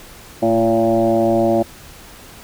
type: tone with frequency modulation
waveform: sine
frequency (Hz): 454.7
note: A#4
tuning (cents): -43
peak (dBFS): -12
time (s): 0.42-1.63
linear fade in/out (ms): 10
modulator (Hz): 114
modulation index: 2.3
effects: pink hiss -40 dBFS RMS until 2.43 s